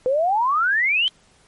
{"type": "exponential sweep", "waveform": "sine", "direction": "up", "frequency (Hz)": [493.9, 3129], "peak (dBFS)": -16, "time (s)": [0.06, 1.08], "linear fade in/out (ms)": 0, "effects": ["pink hiss -56 dBFS RMS until 1.47 s", "MP3 48 kbps"]}